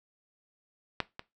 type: clicks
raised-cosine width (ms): 0.3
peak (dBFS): -12 / -23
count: 2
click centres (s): 1.003 / 1.194
effects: noise-tail reverb RT60 0.2 s tail -17 dB re dry